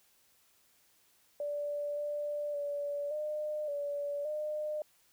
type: tone with pitch steps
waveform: sine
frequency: 583 / 588 / 576 / 605 / 575 / 606 Hz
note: D5 / D5 / D5 / D#5 / D5 / D#5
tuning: -13 / +2 / -34 / -49 / -37 / -46 cents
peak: -33 dBFS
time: 1.4-4.82 s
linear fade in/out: 2 ms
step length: 570 ms
effects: white hiss -68 dBFS RMS until 5.12 s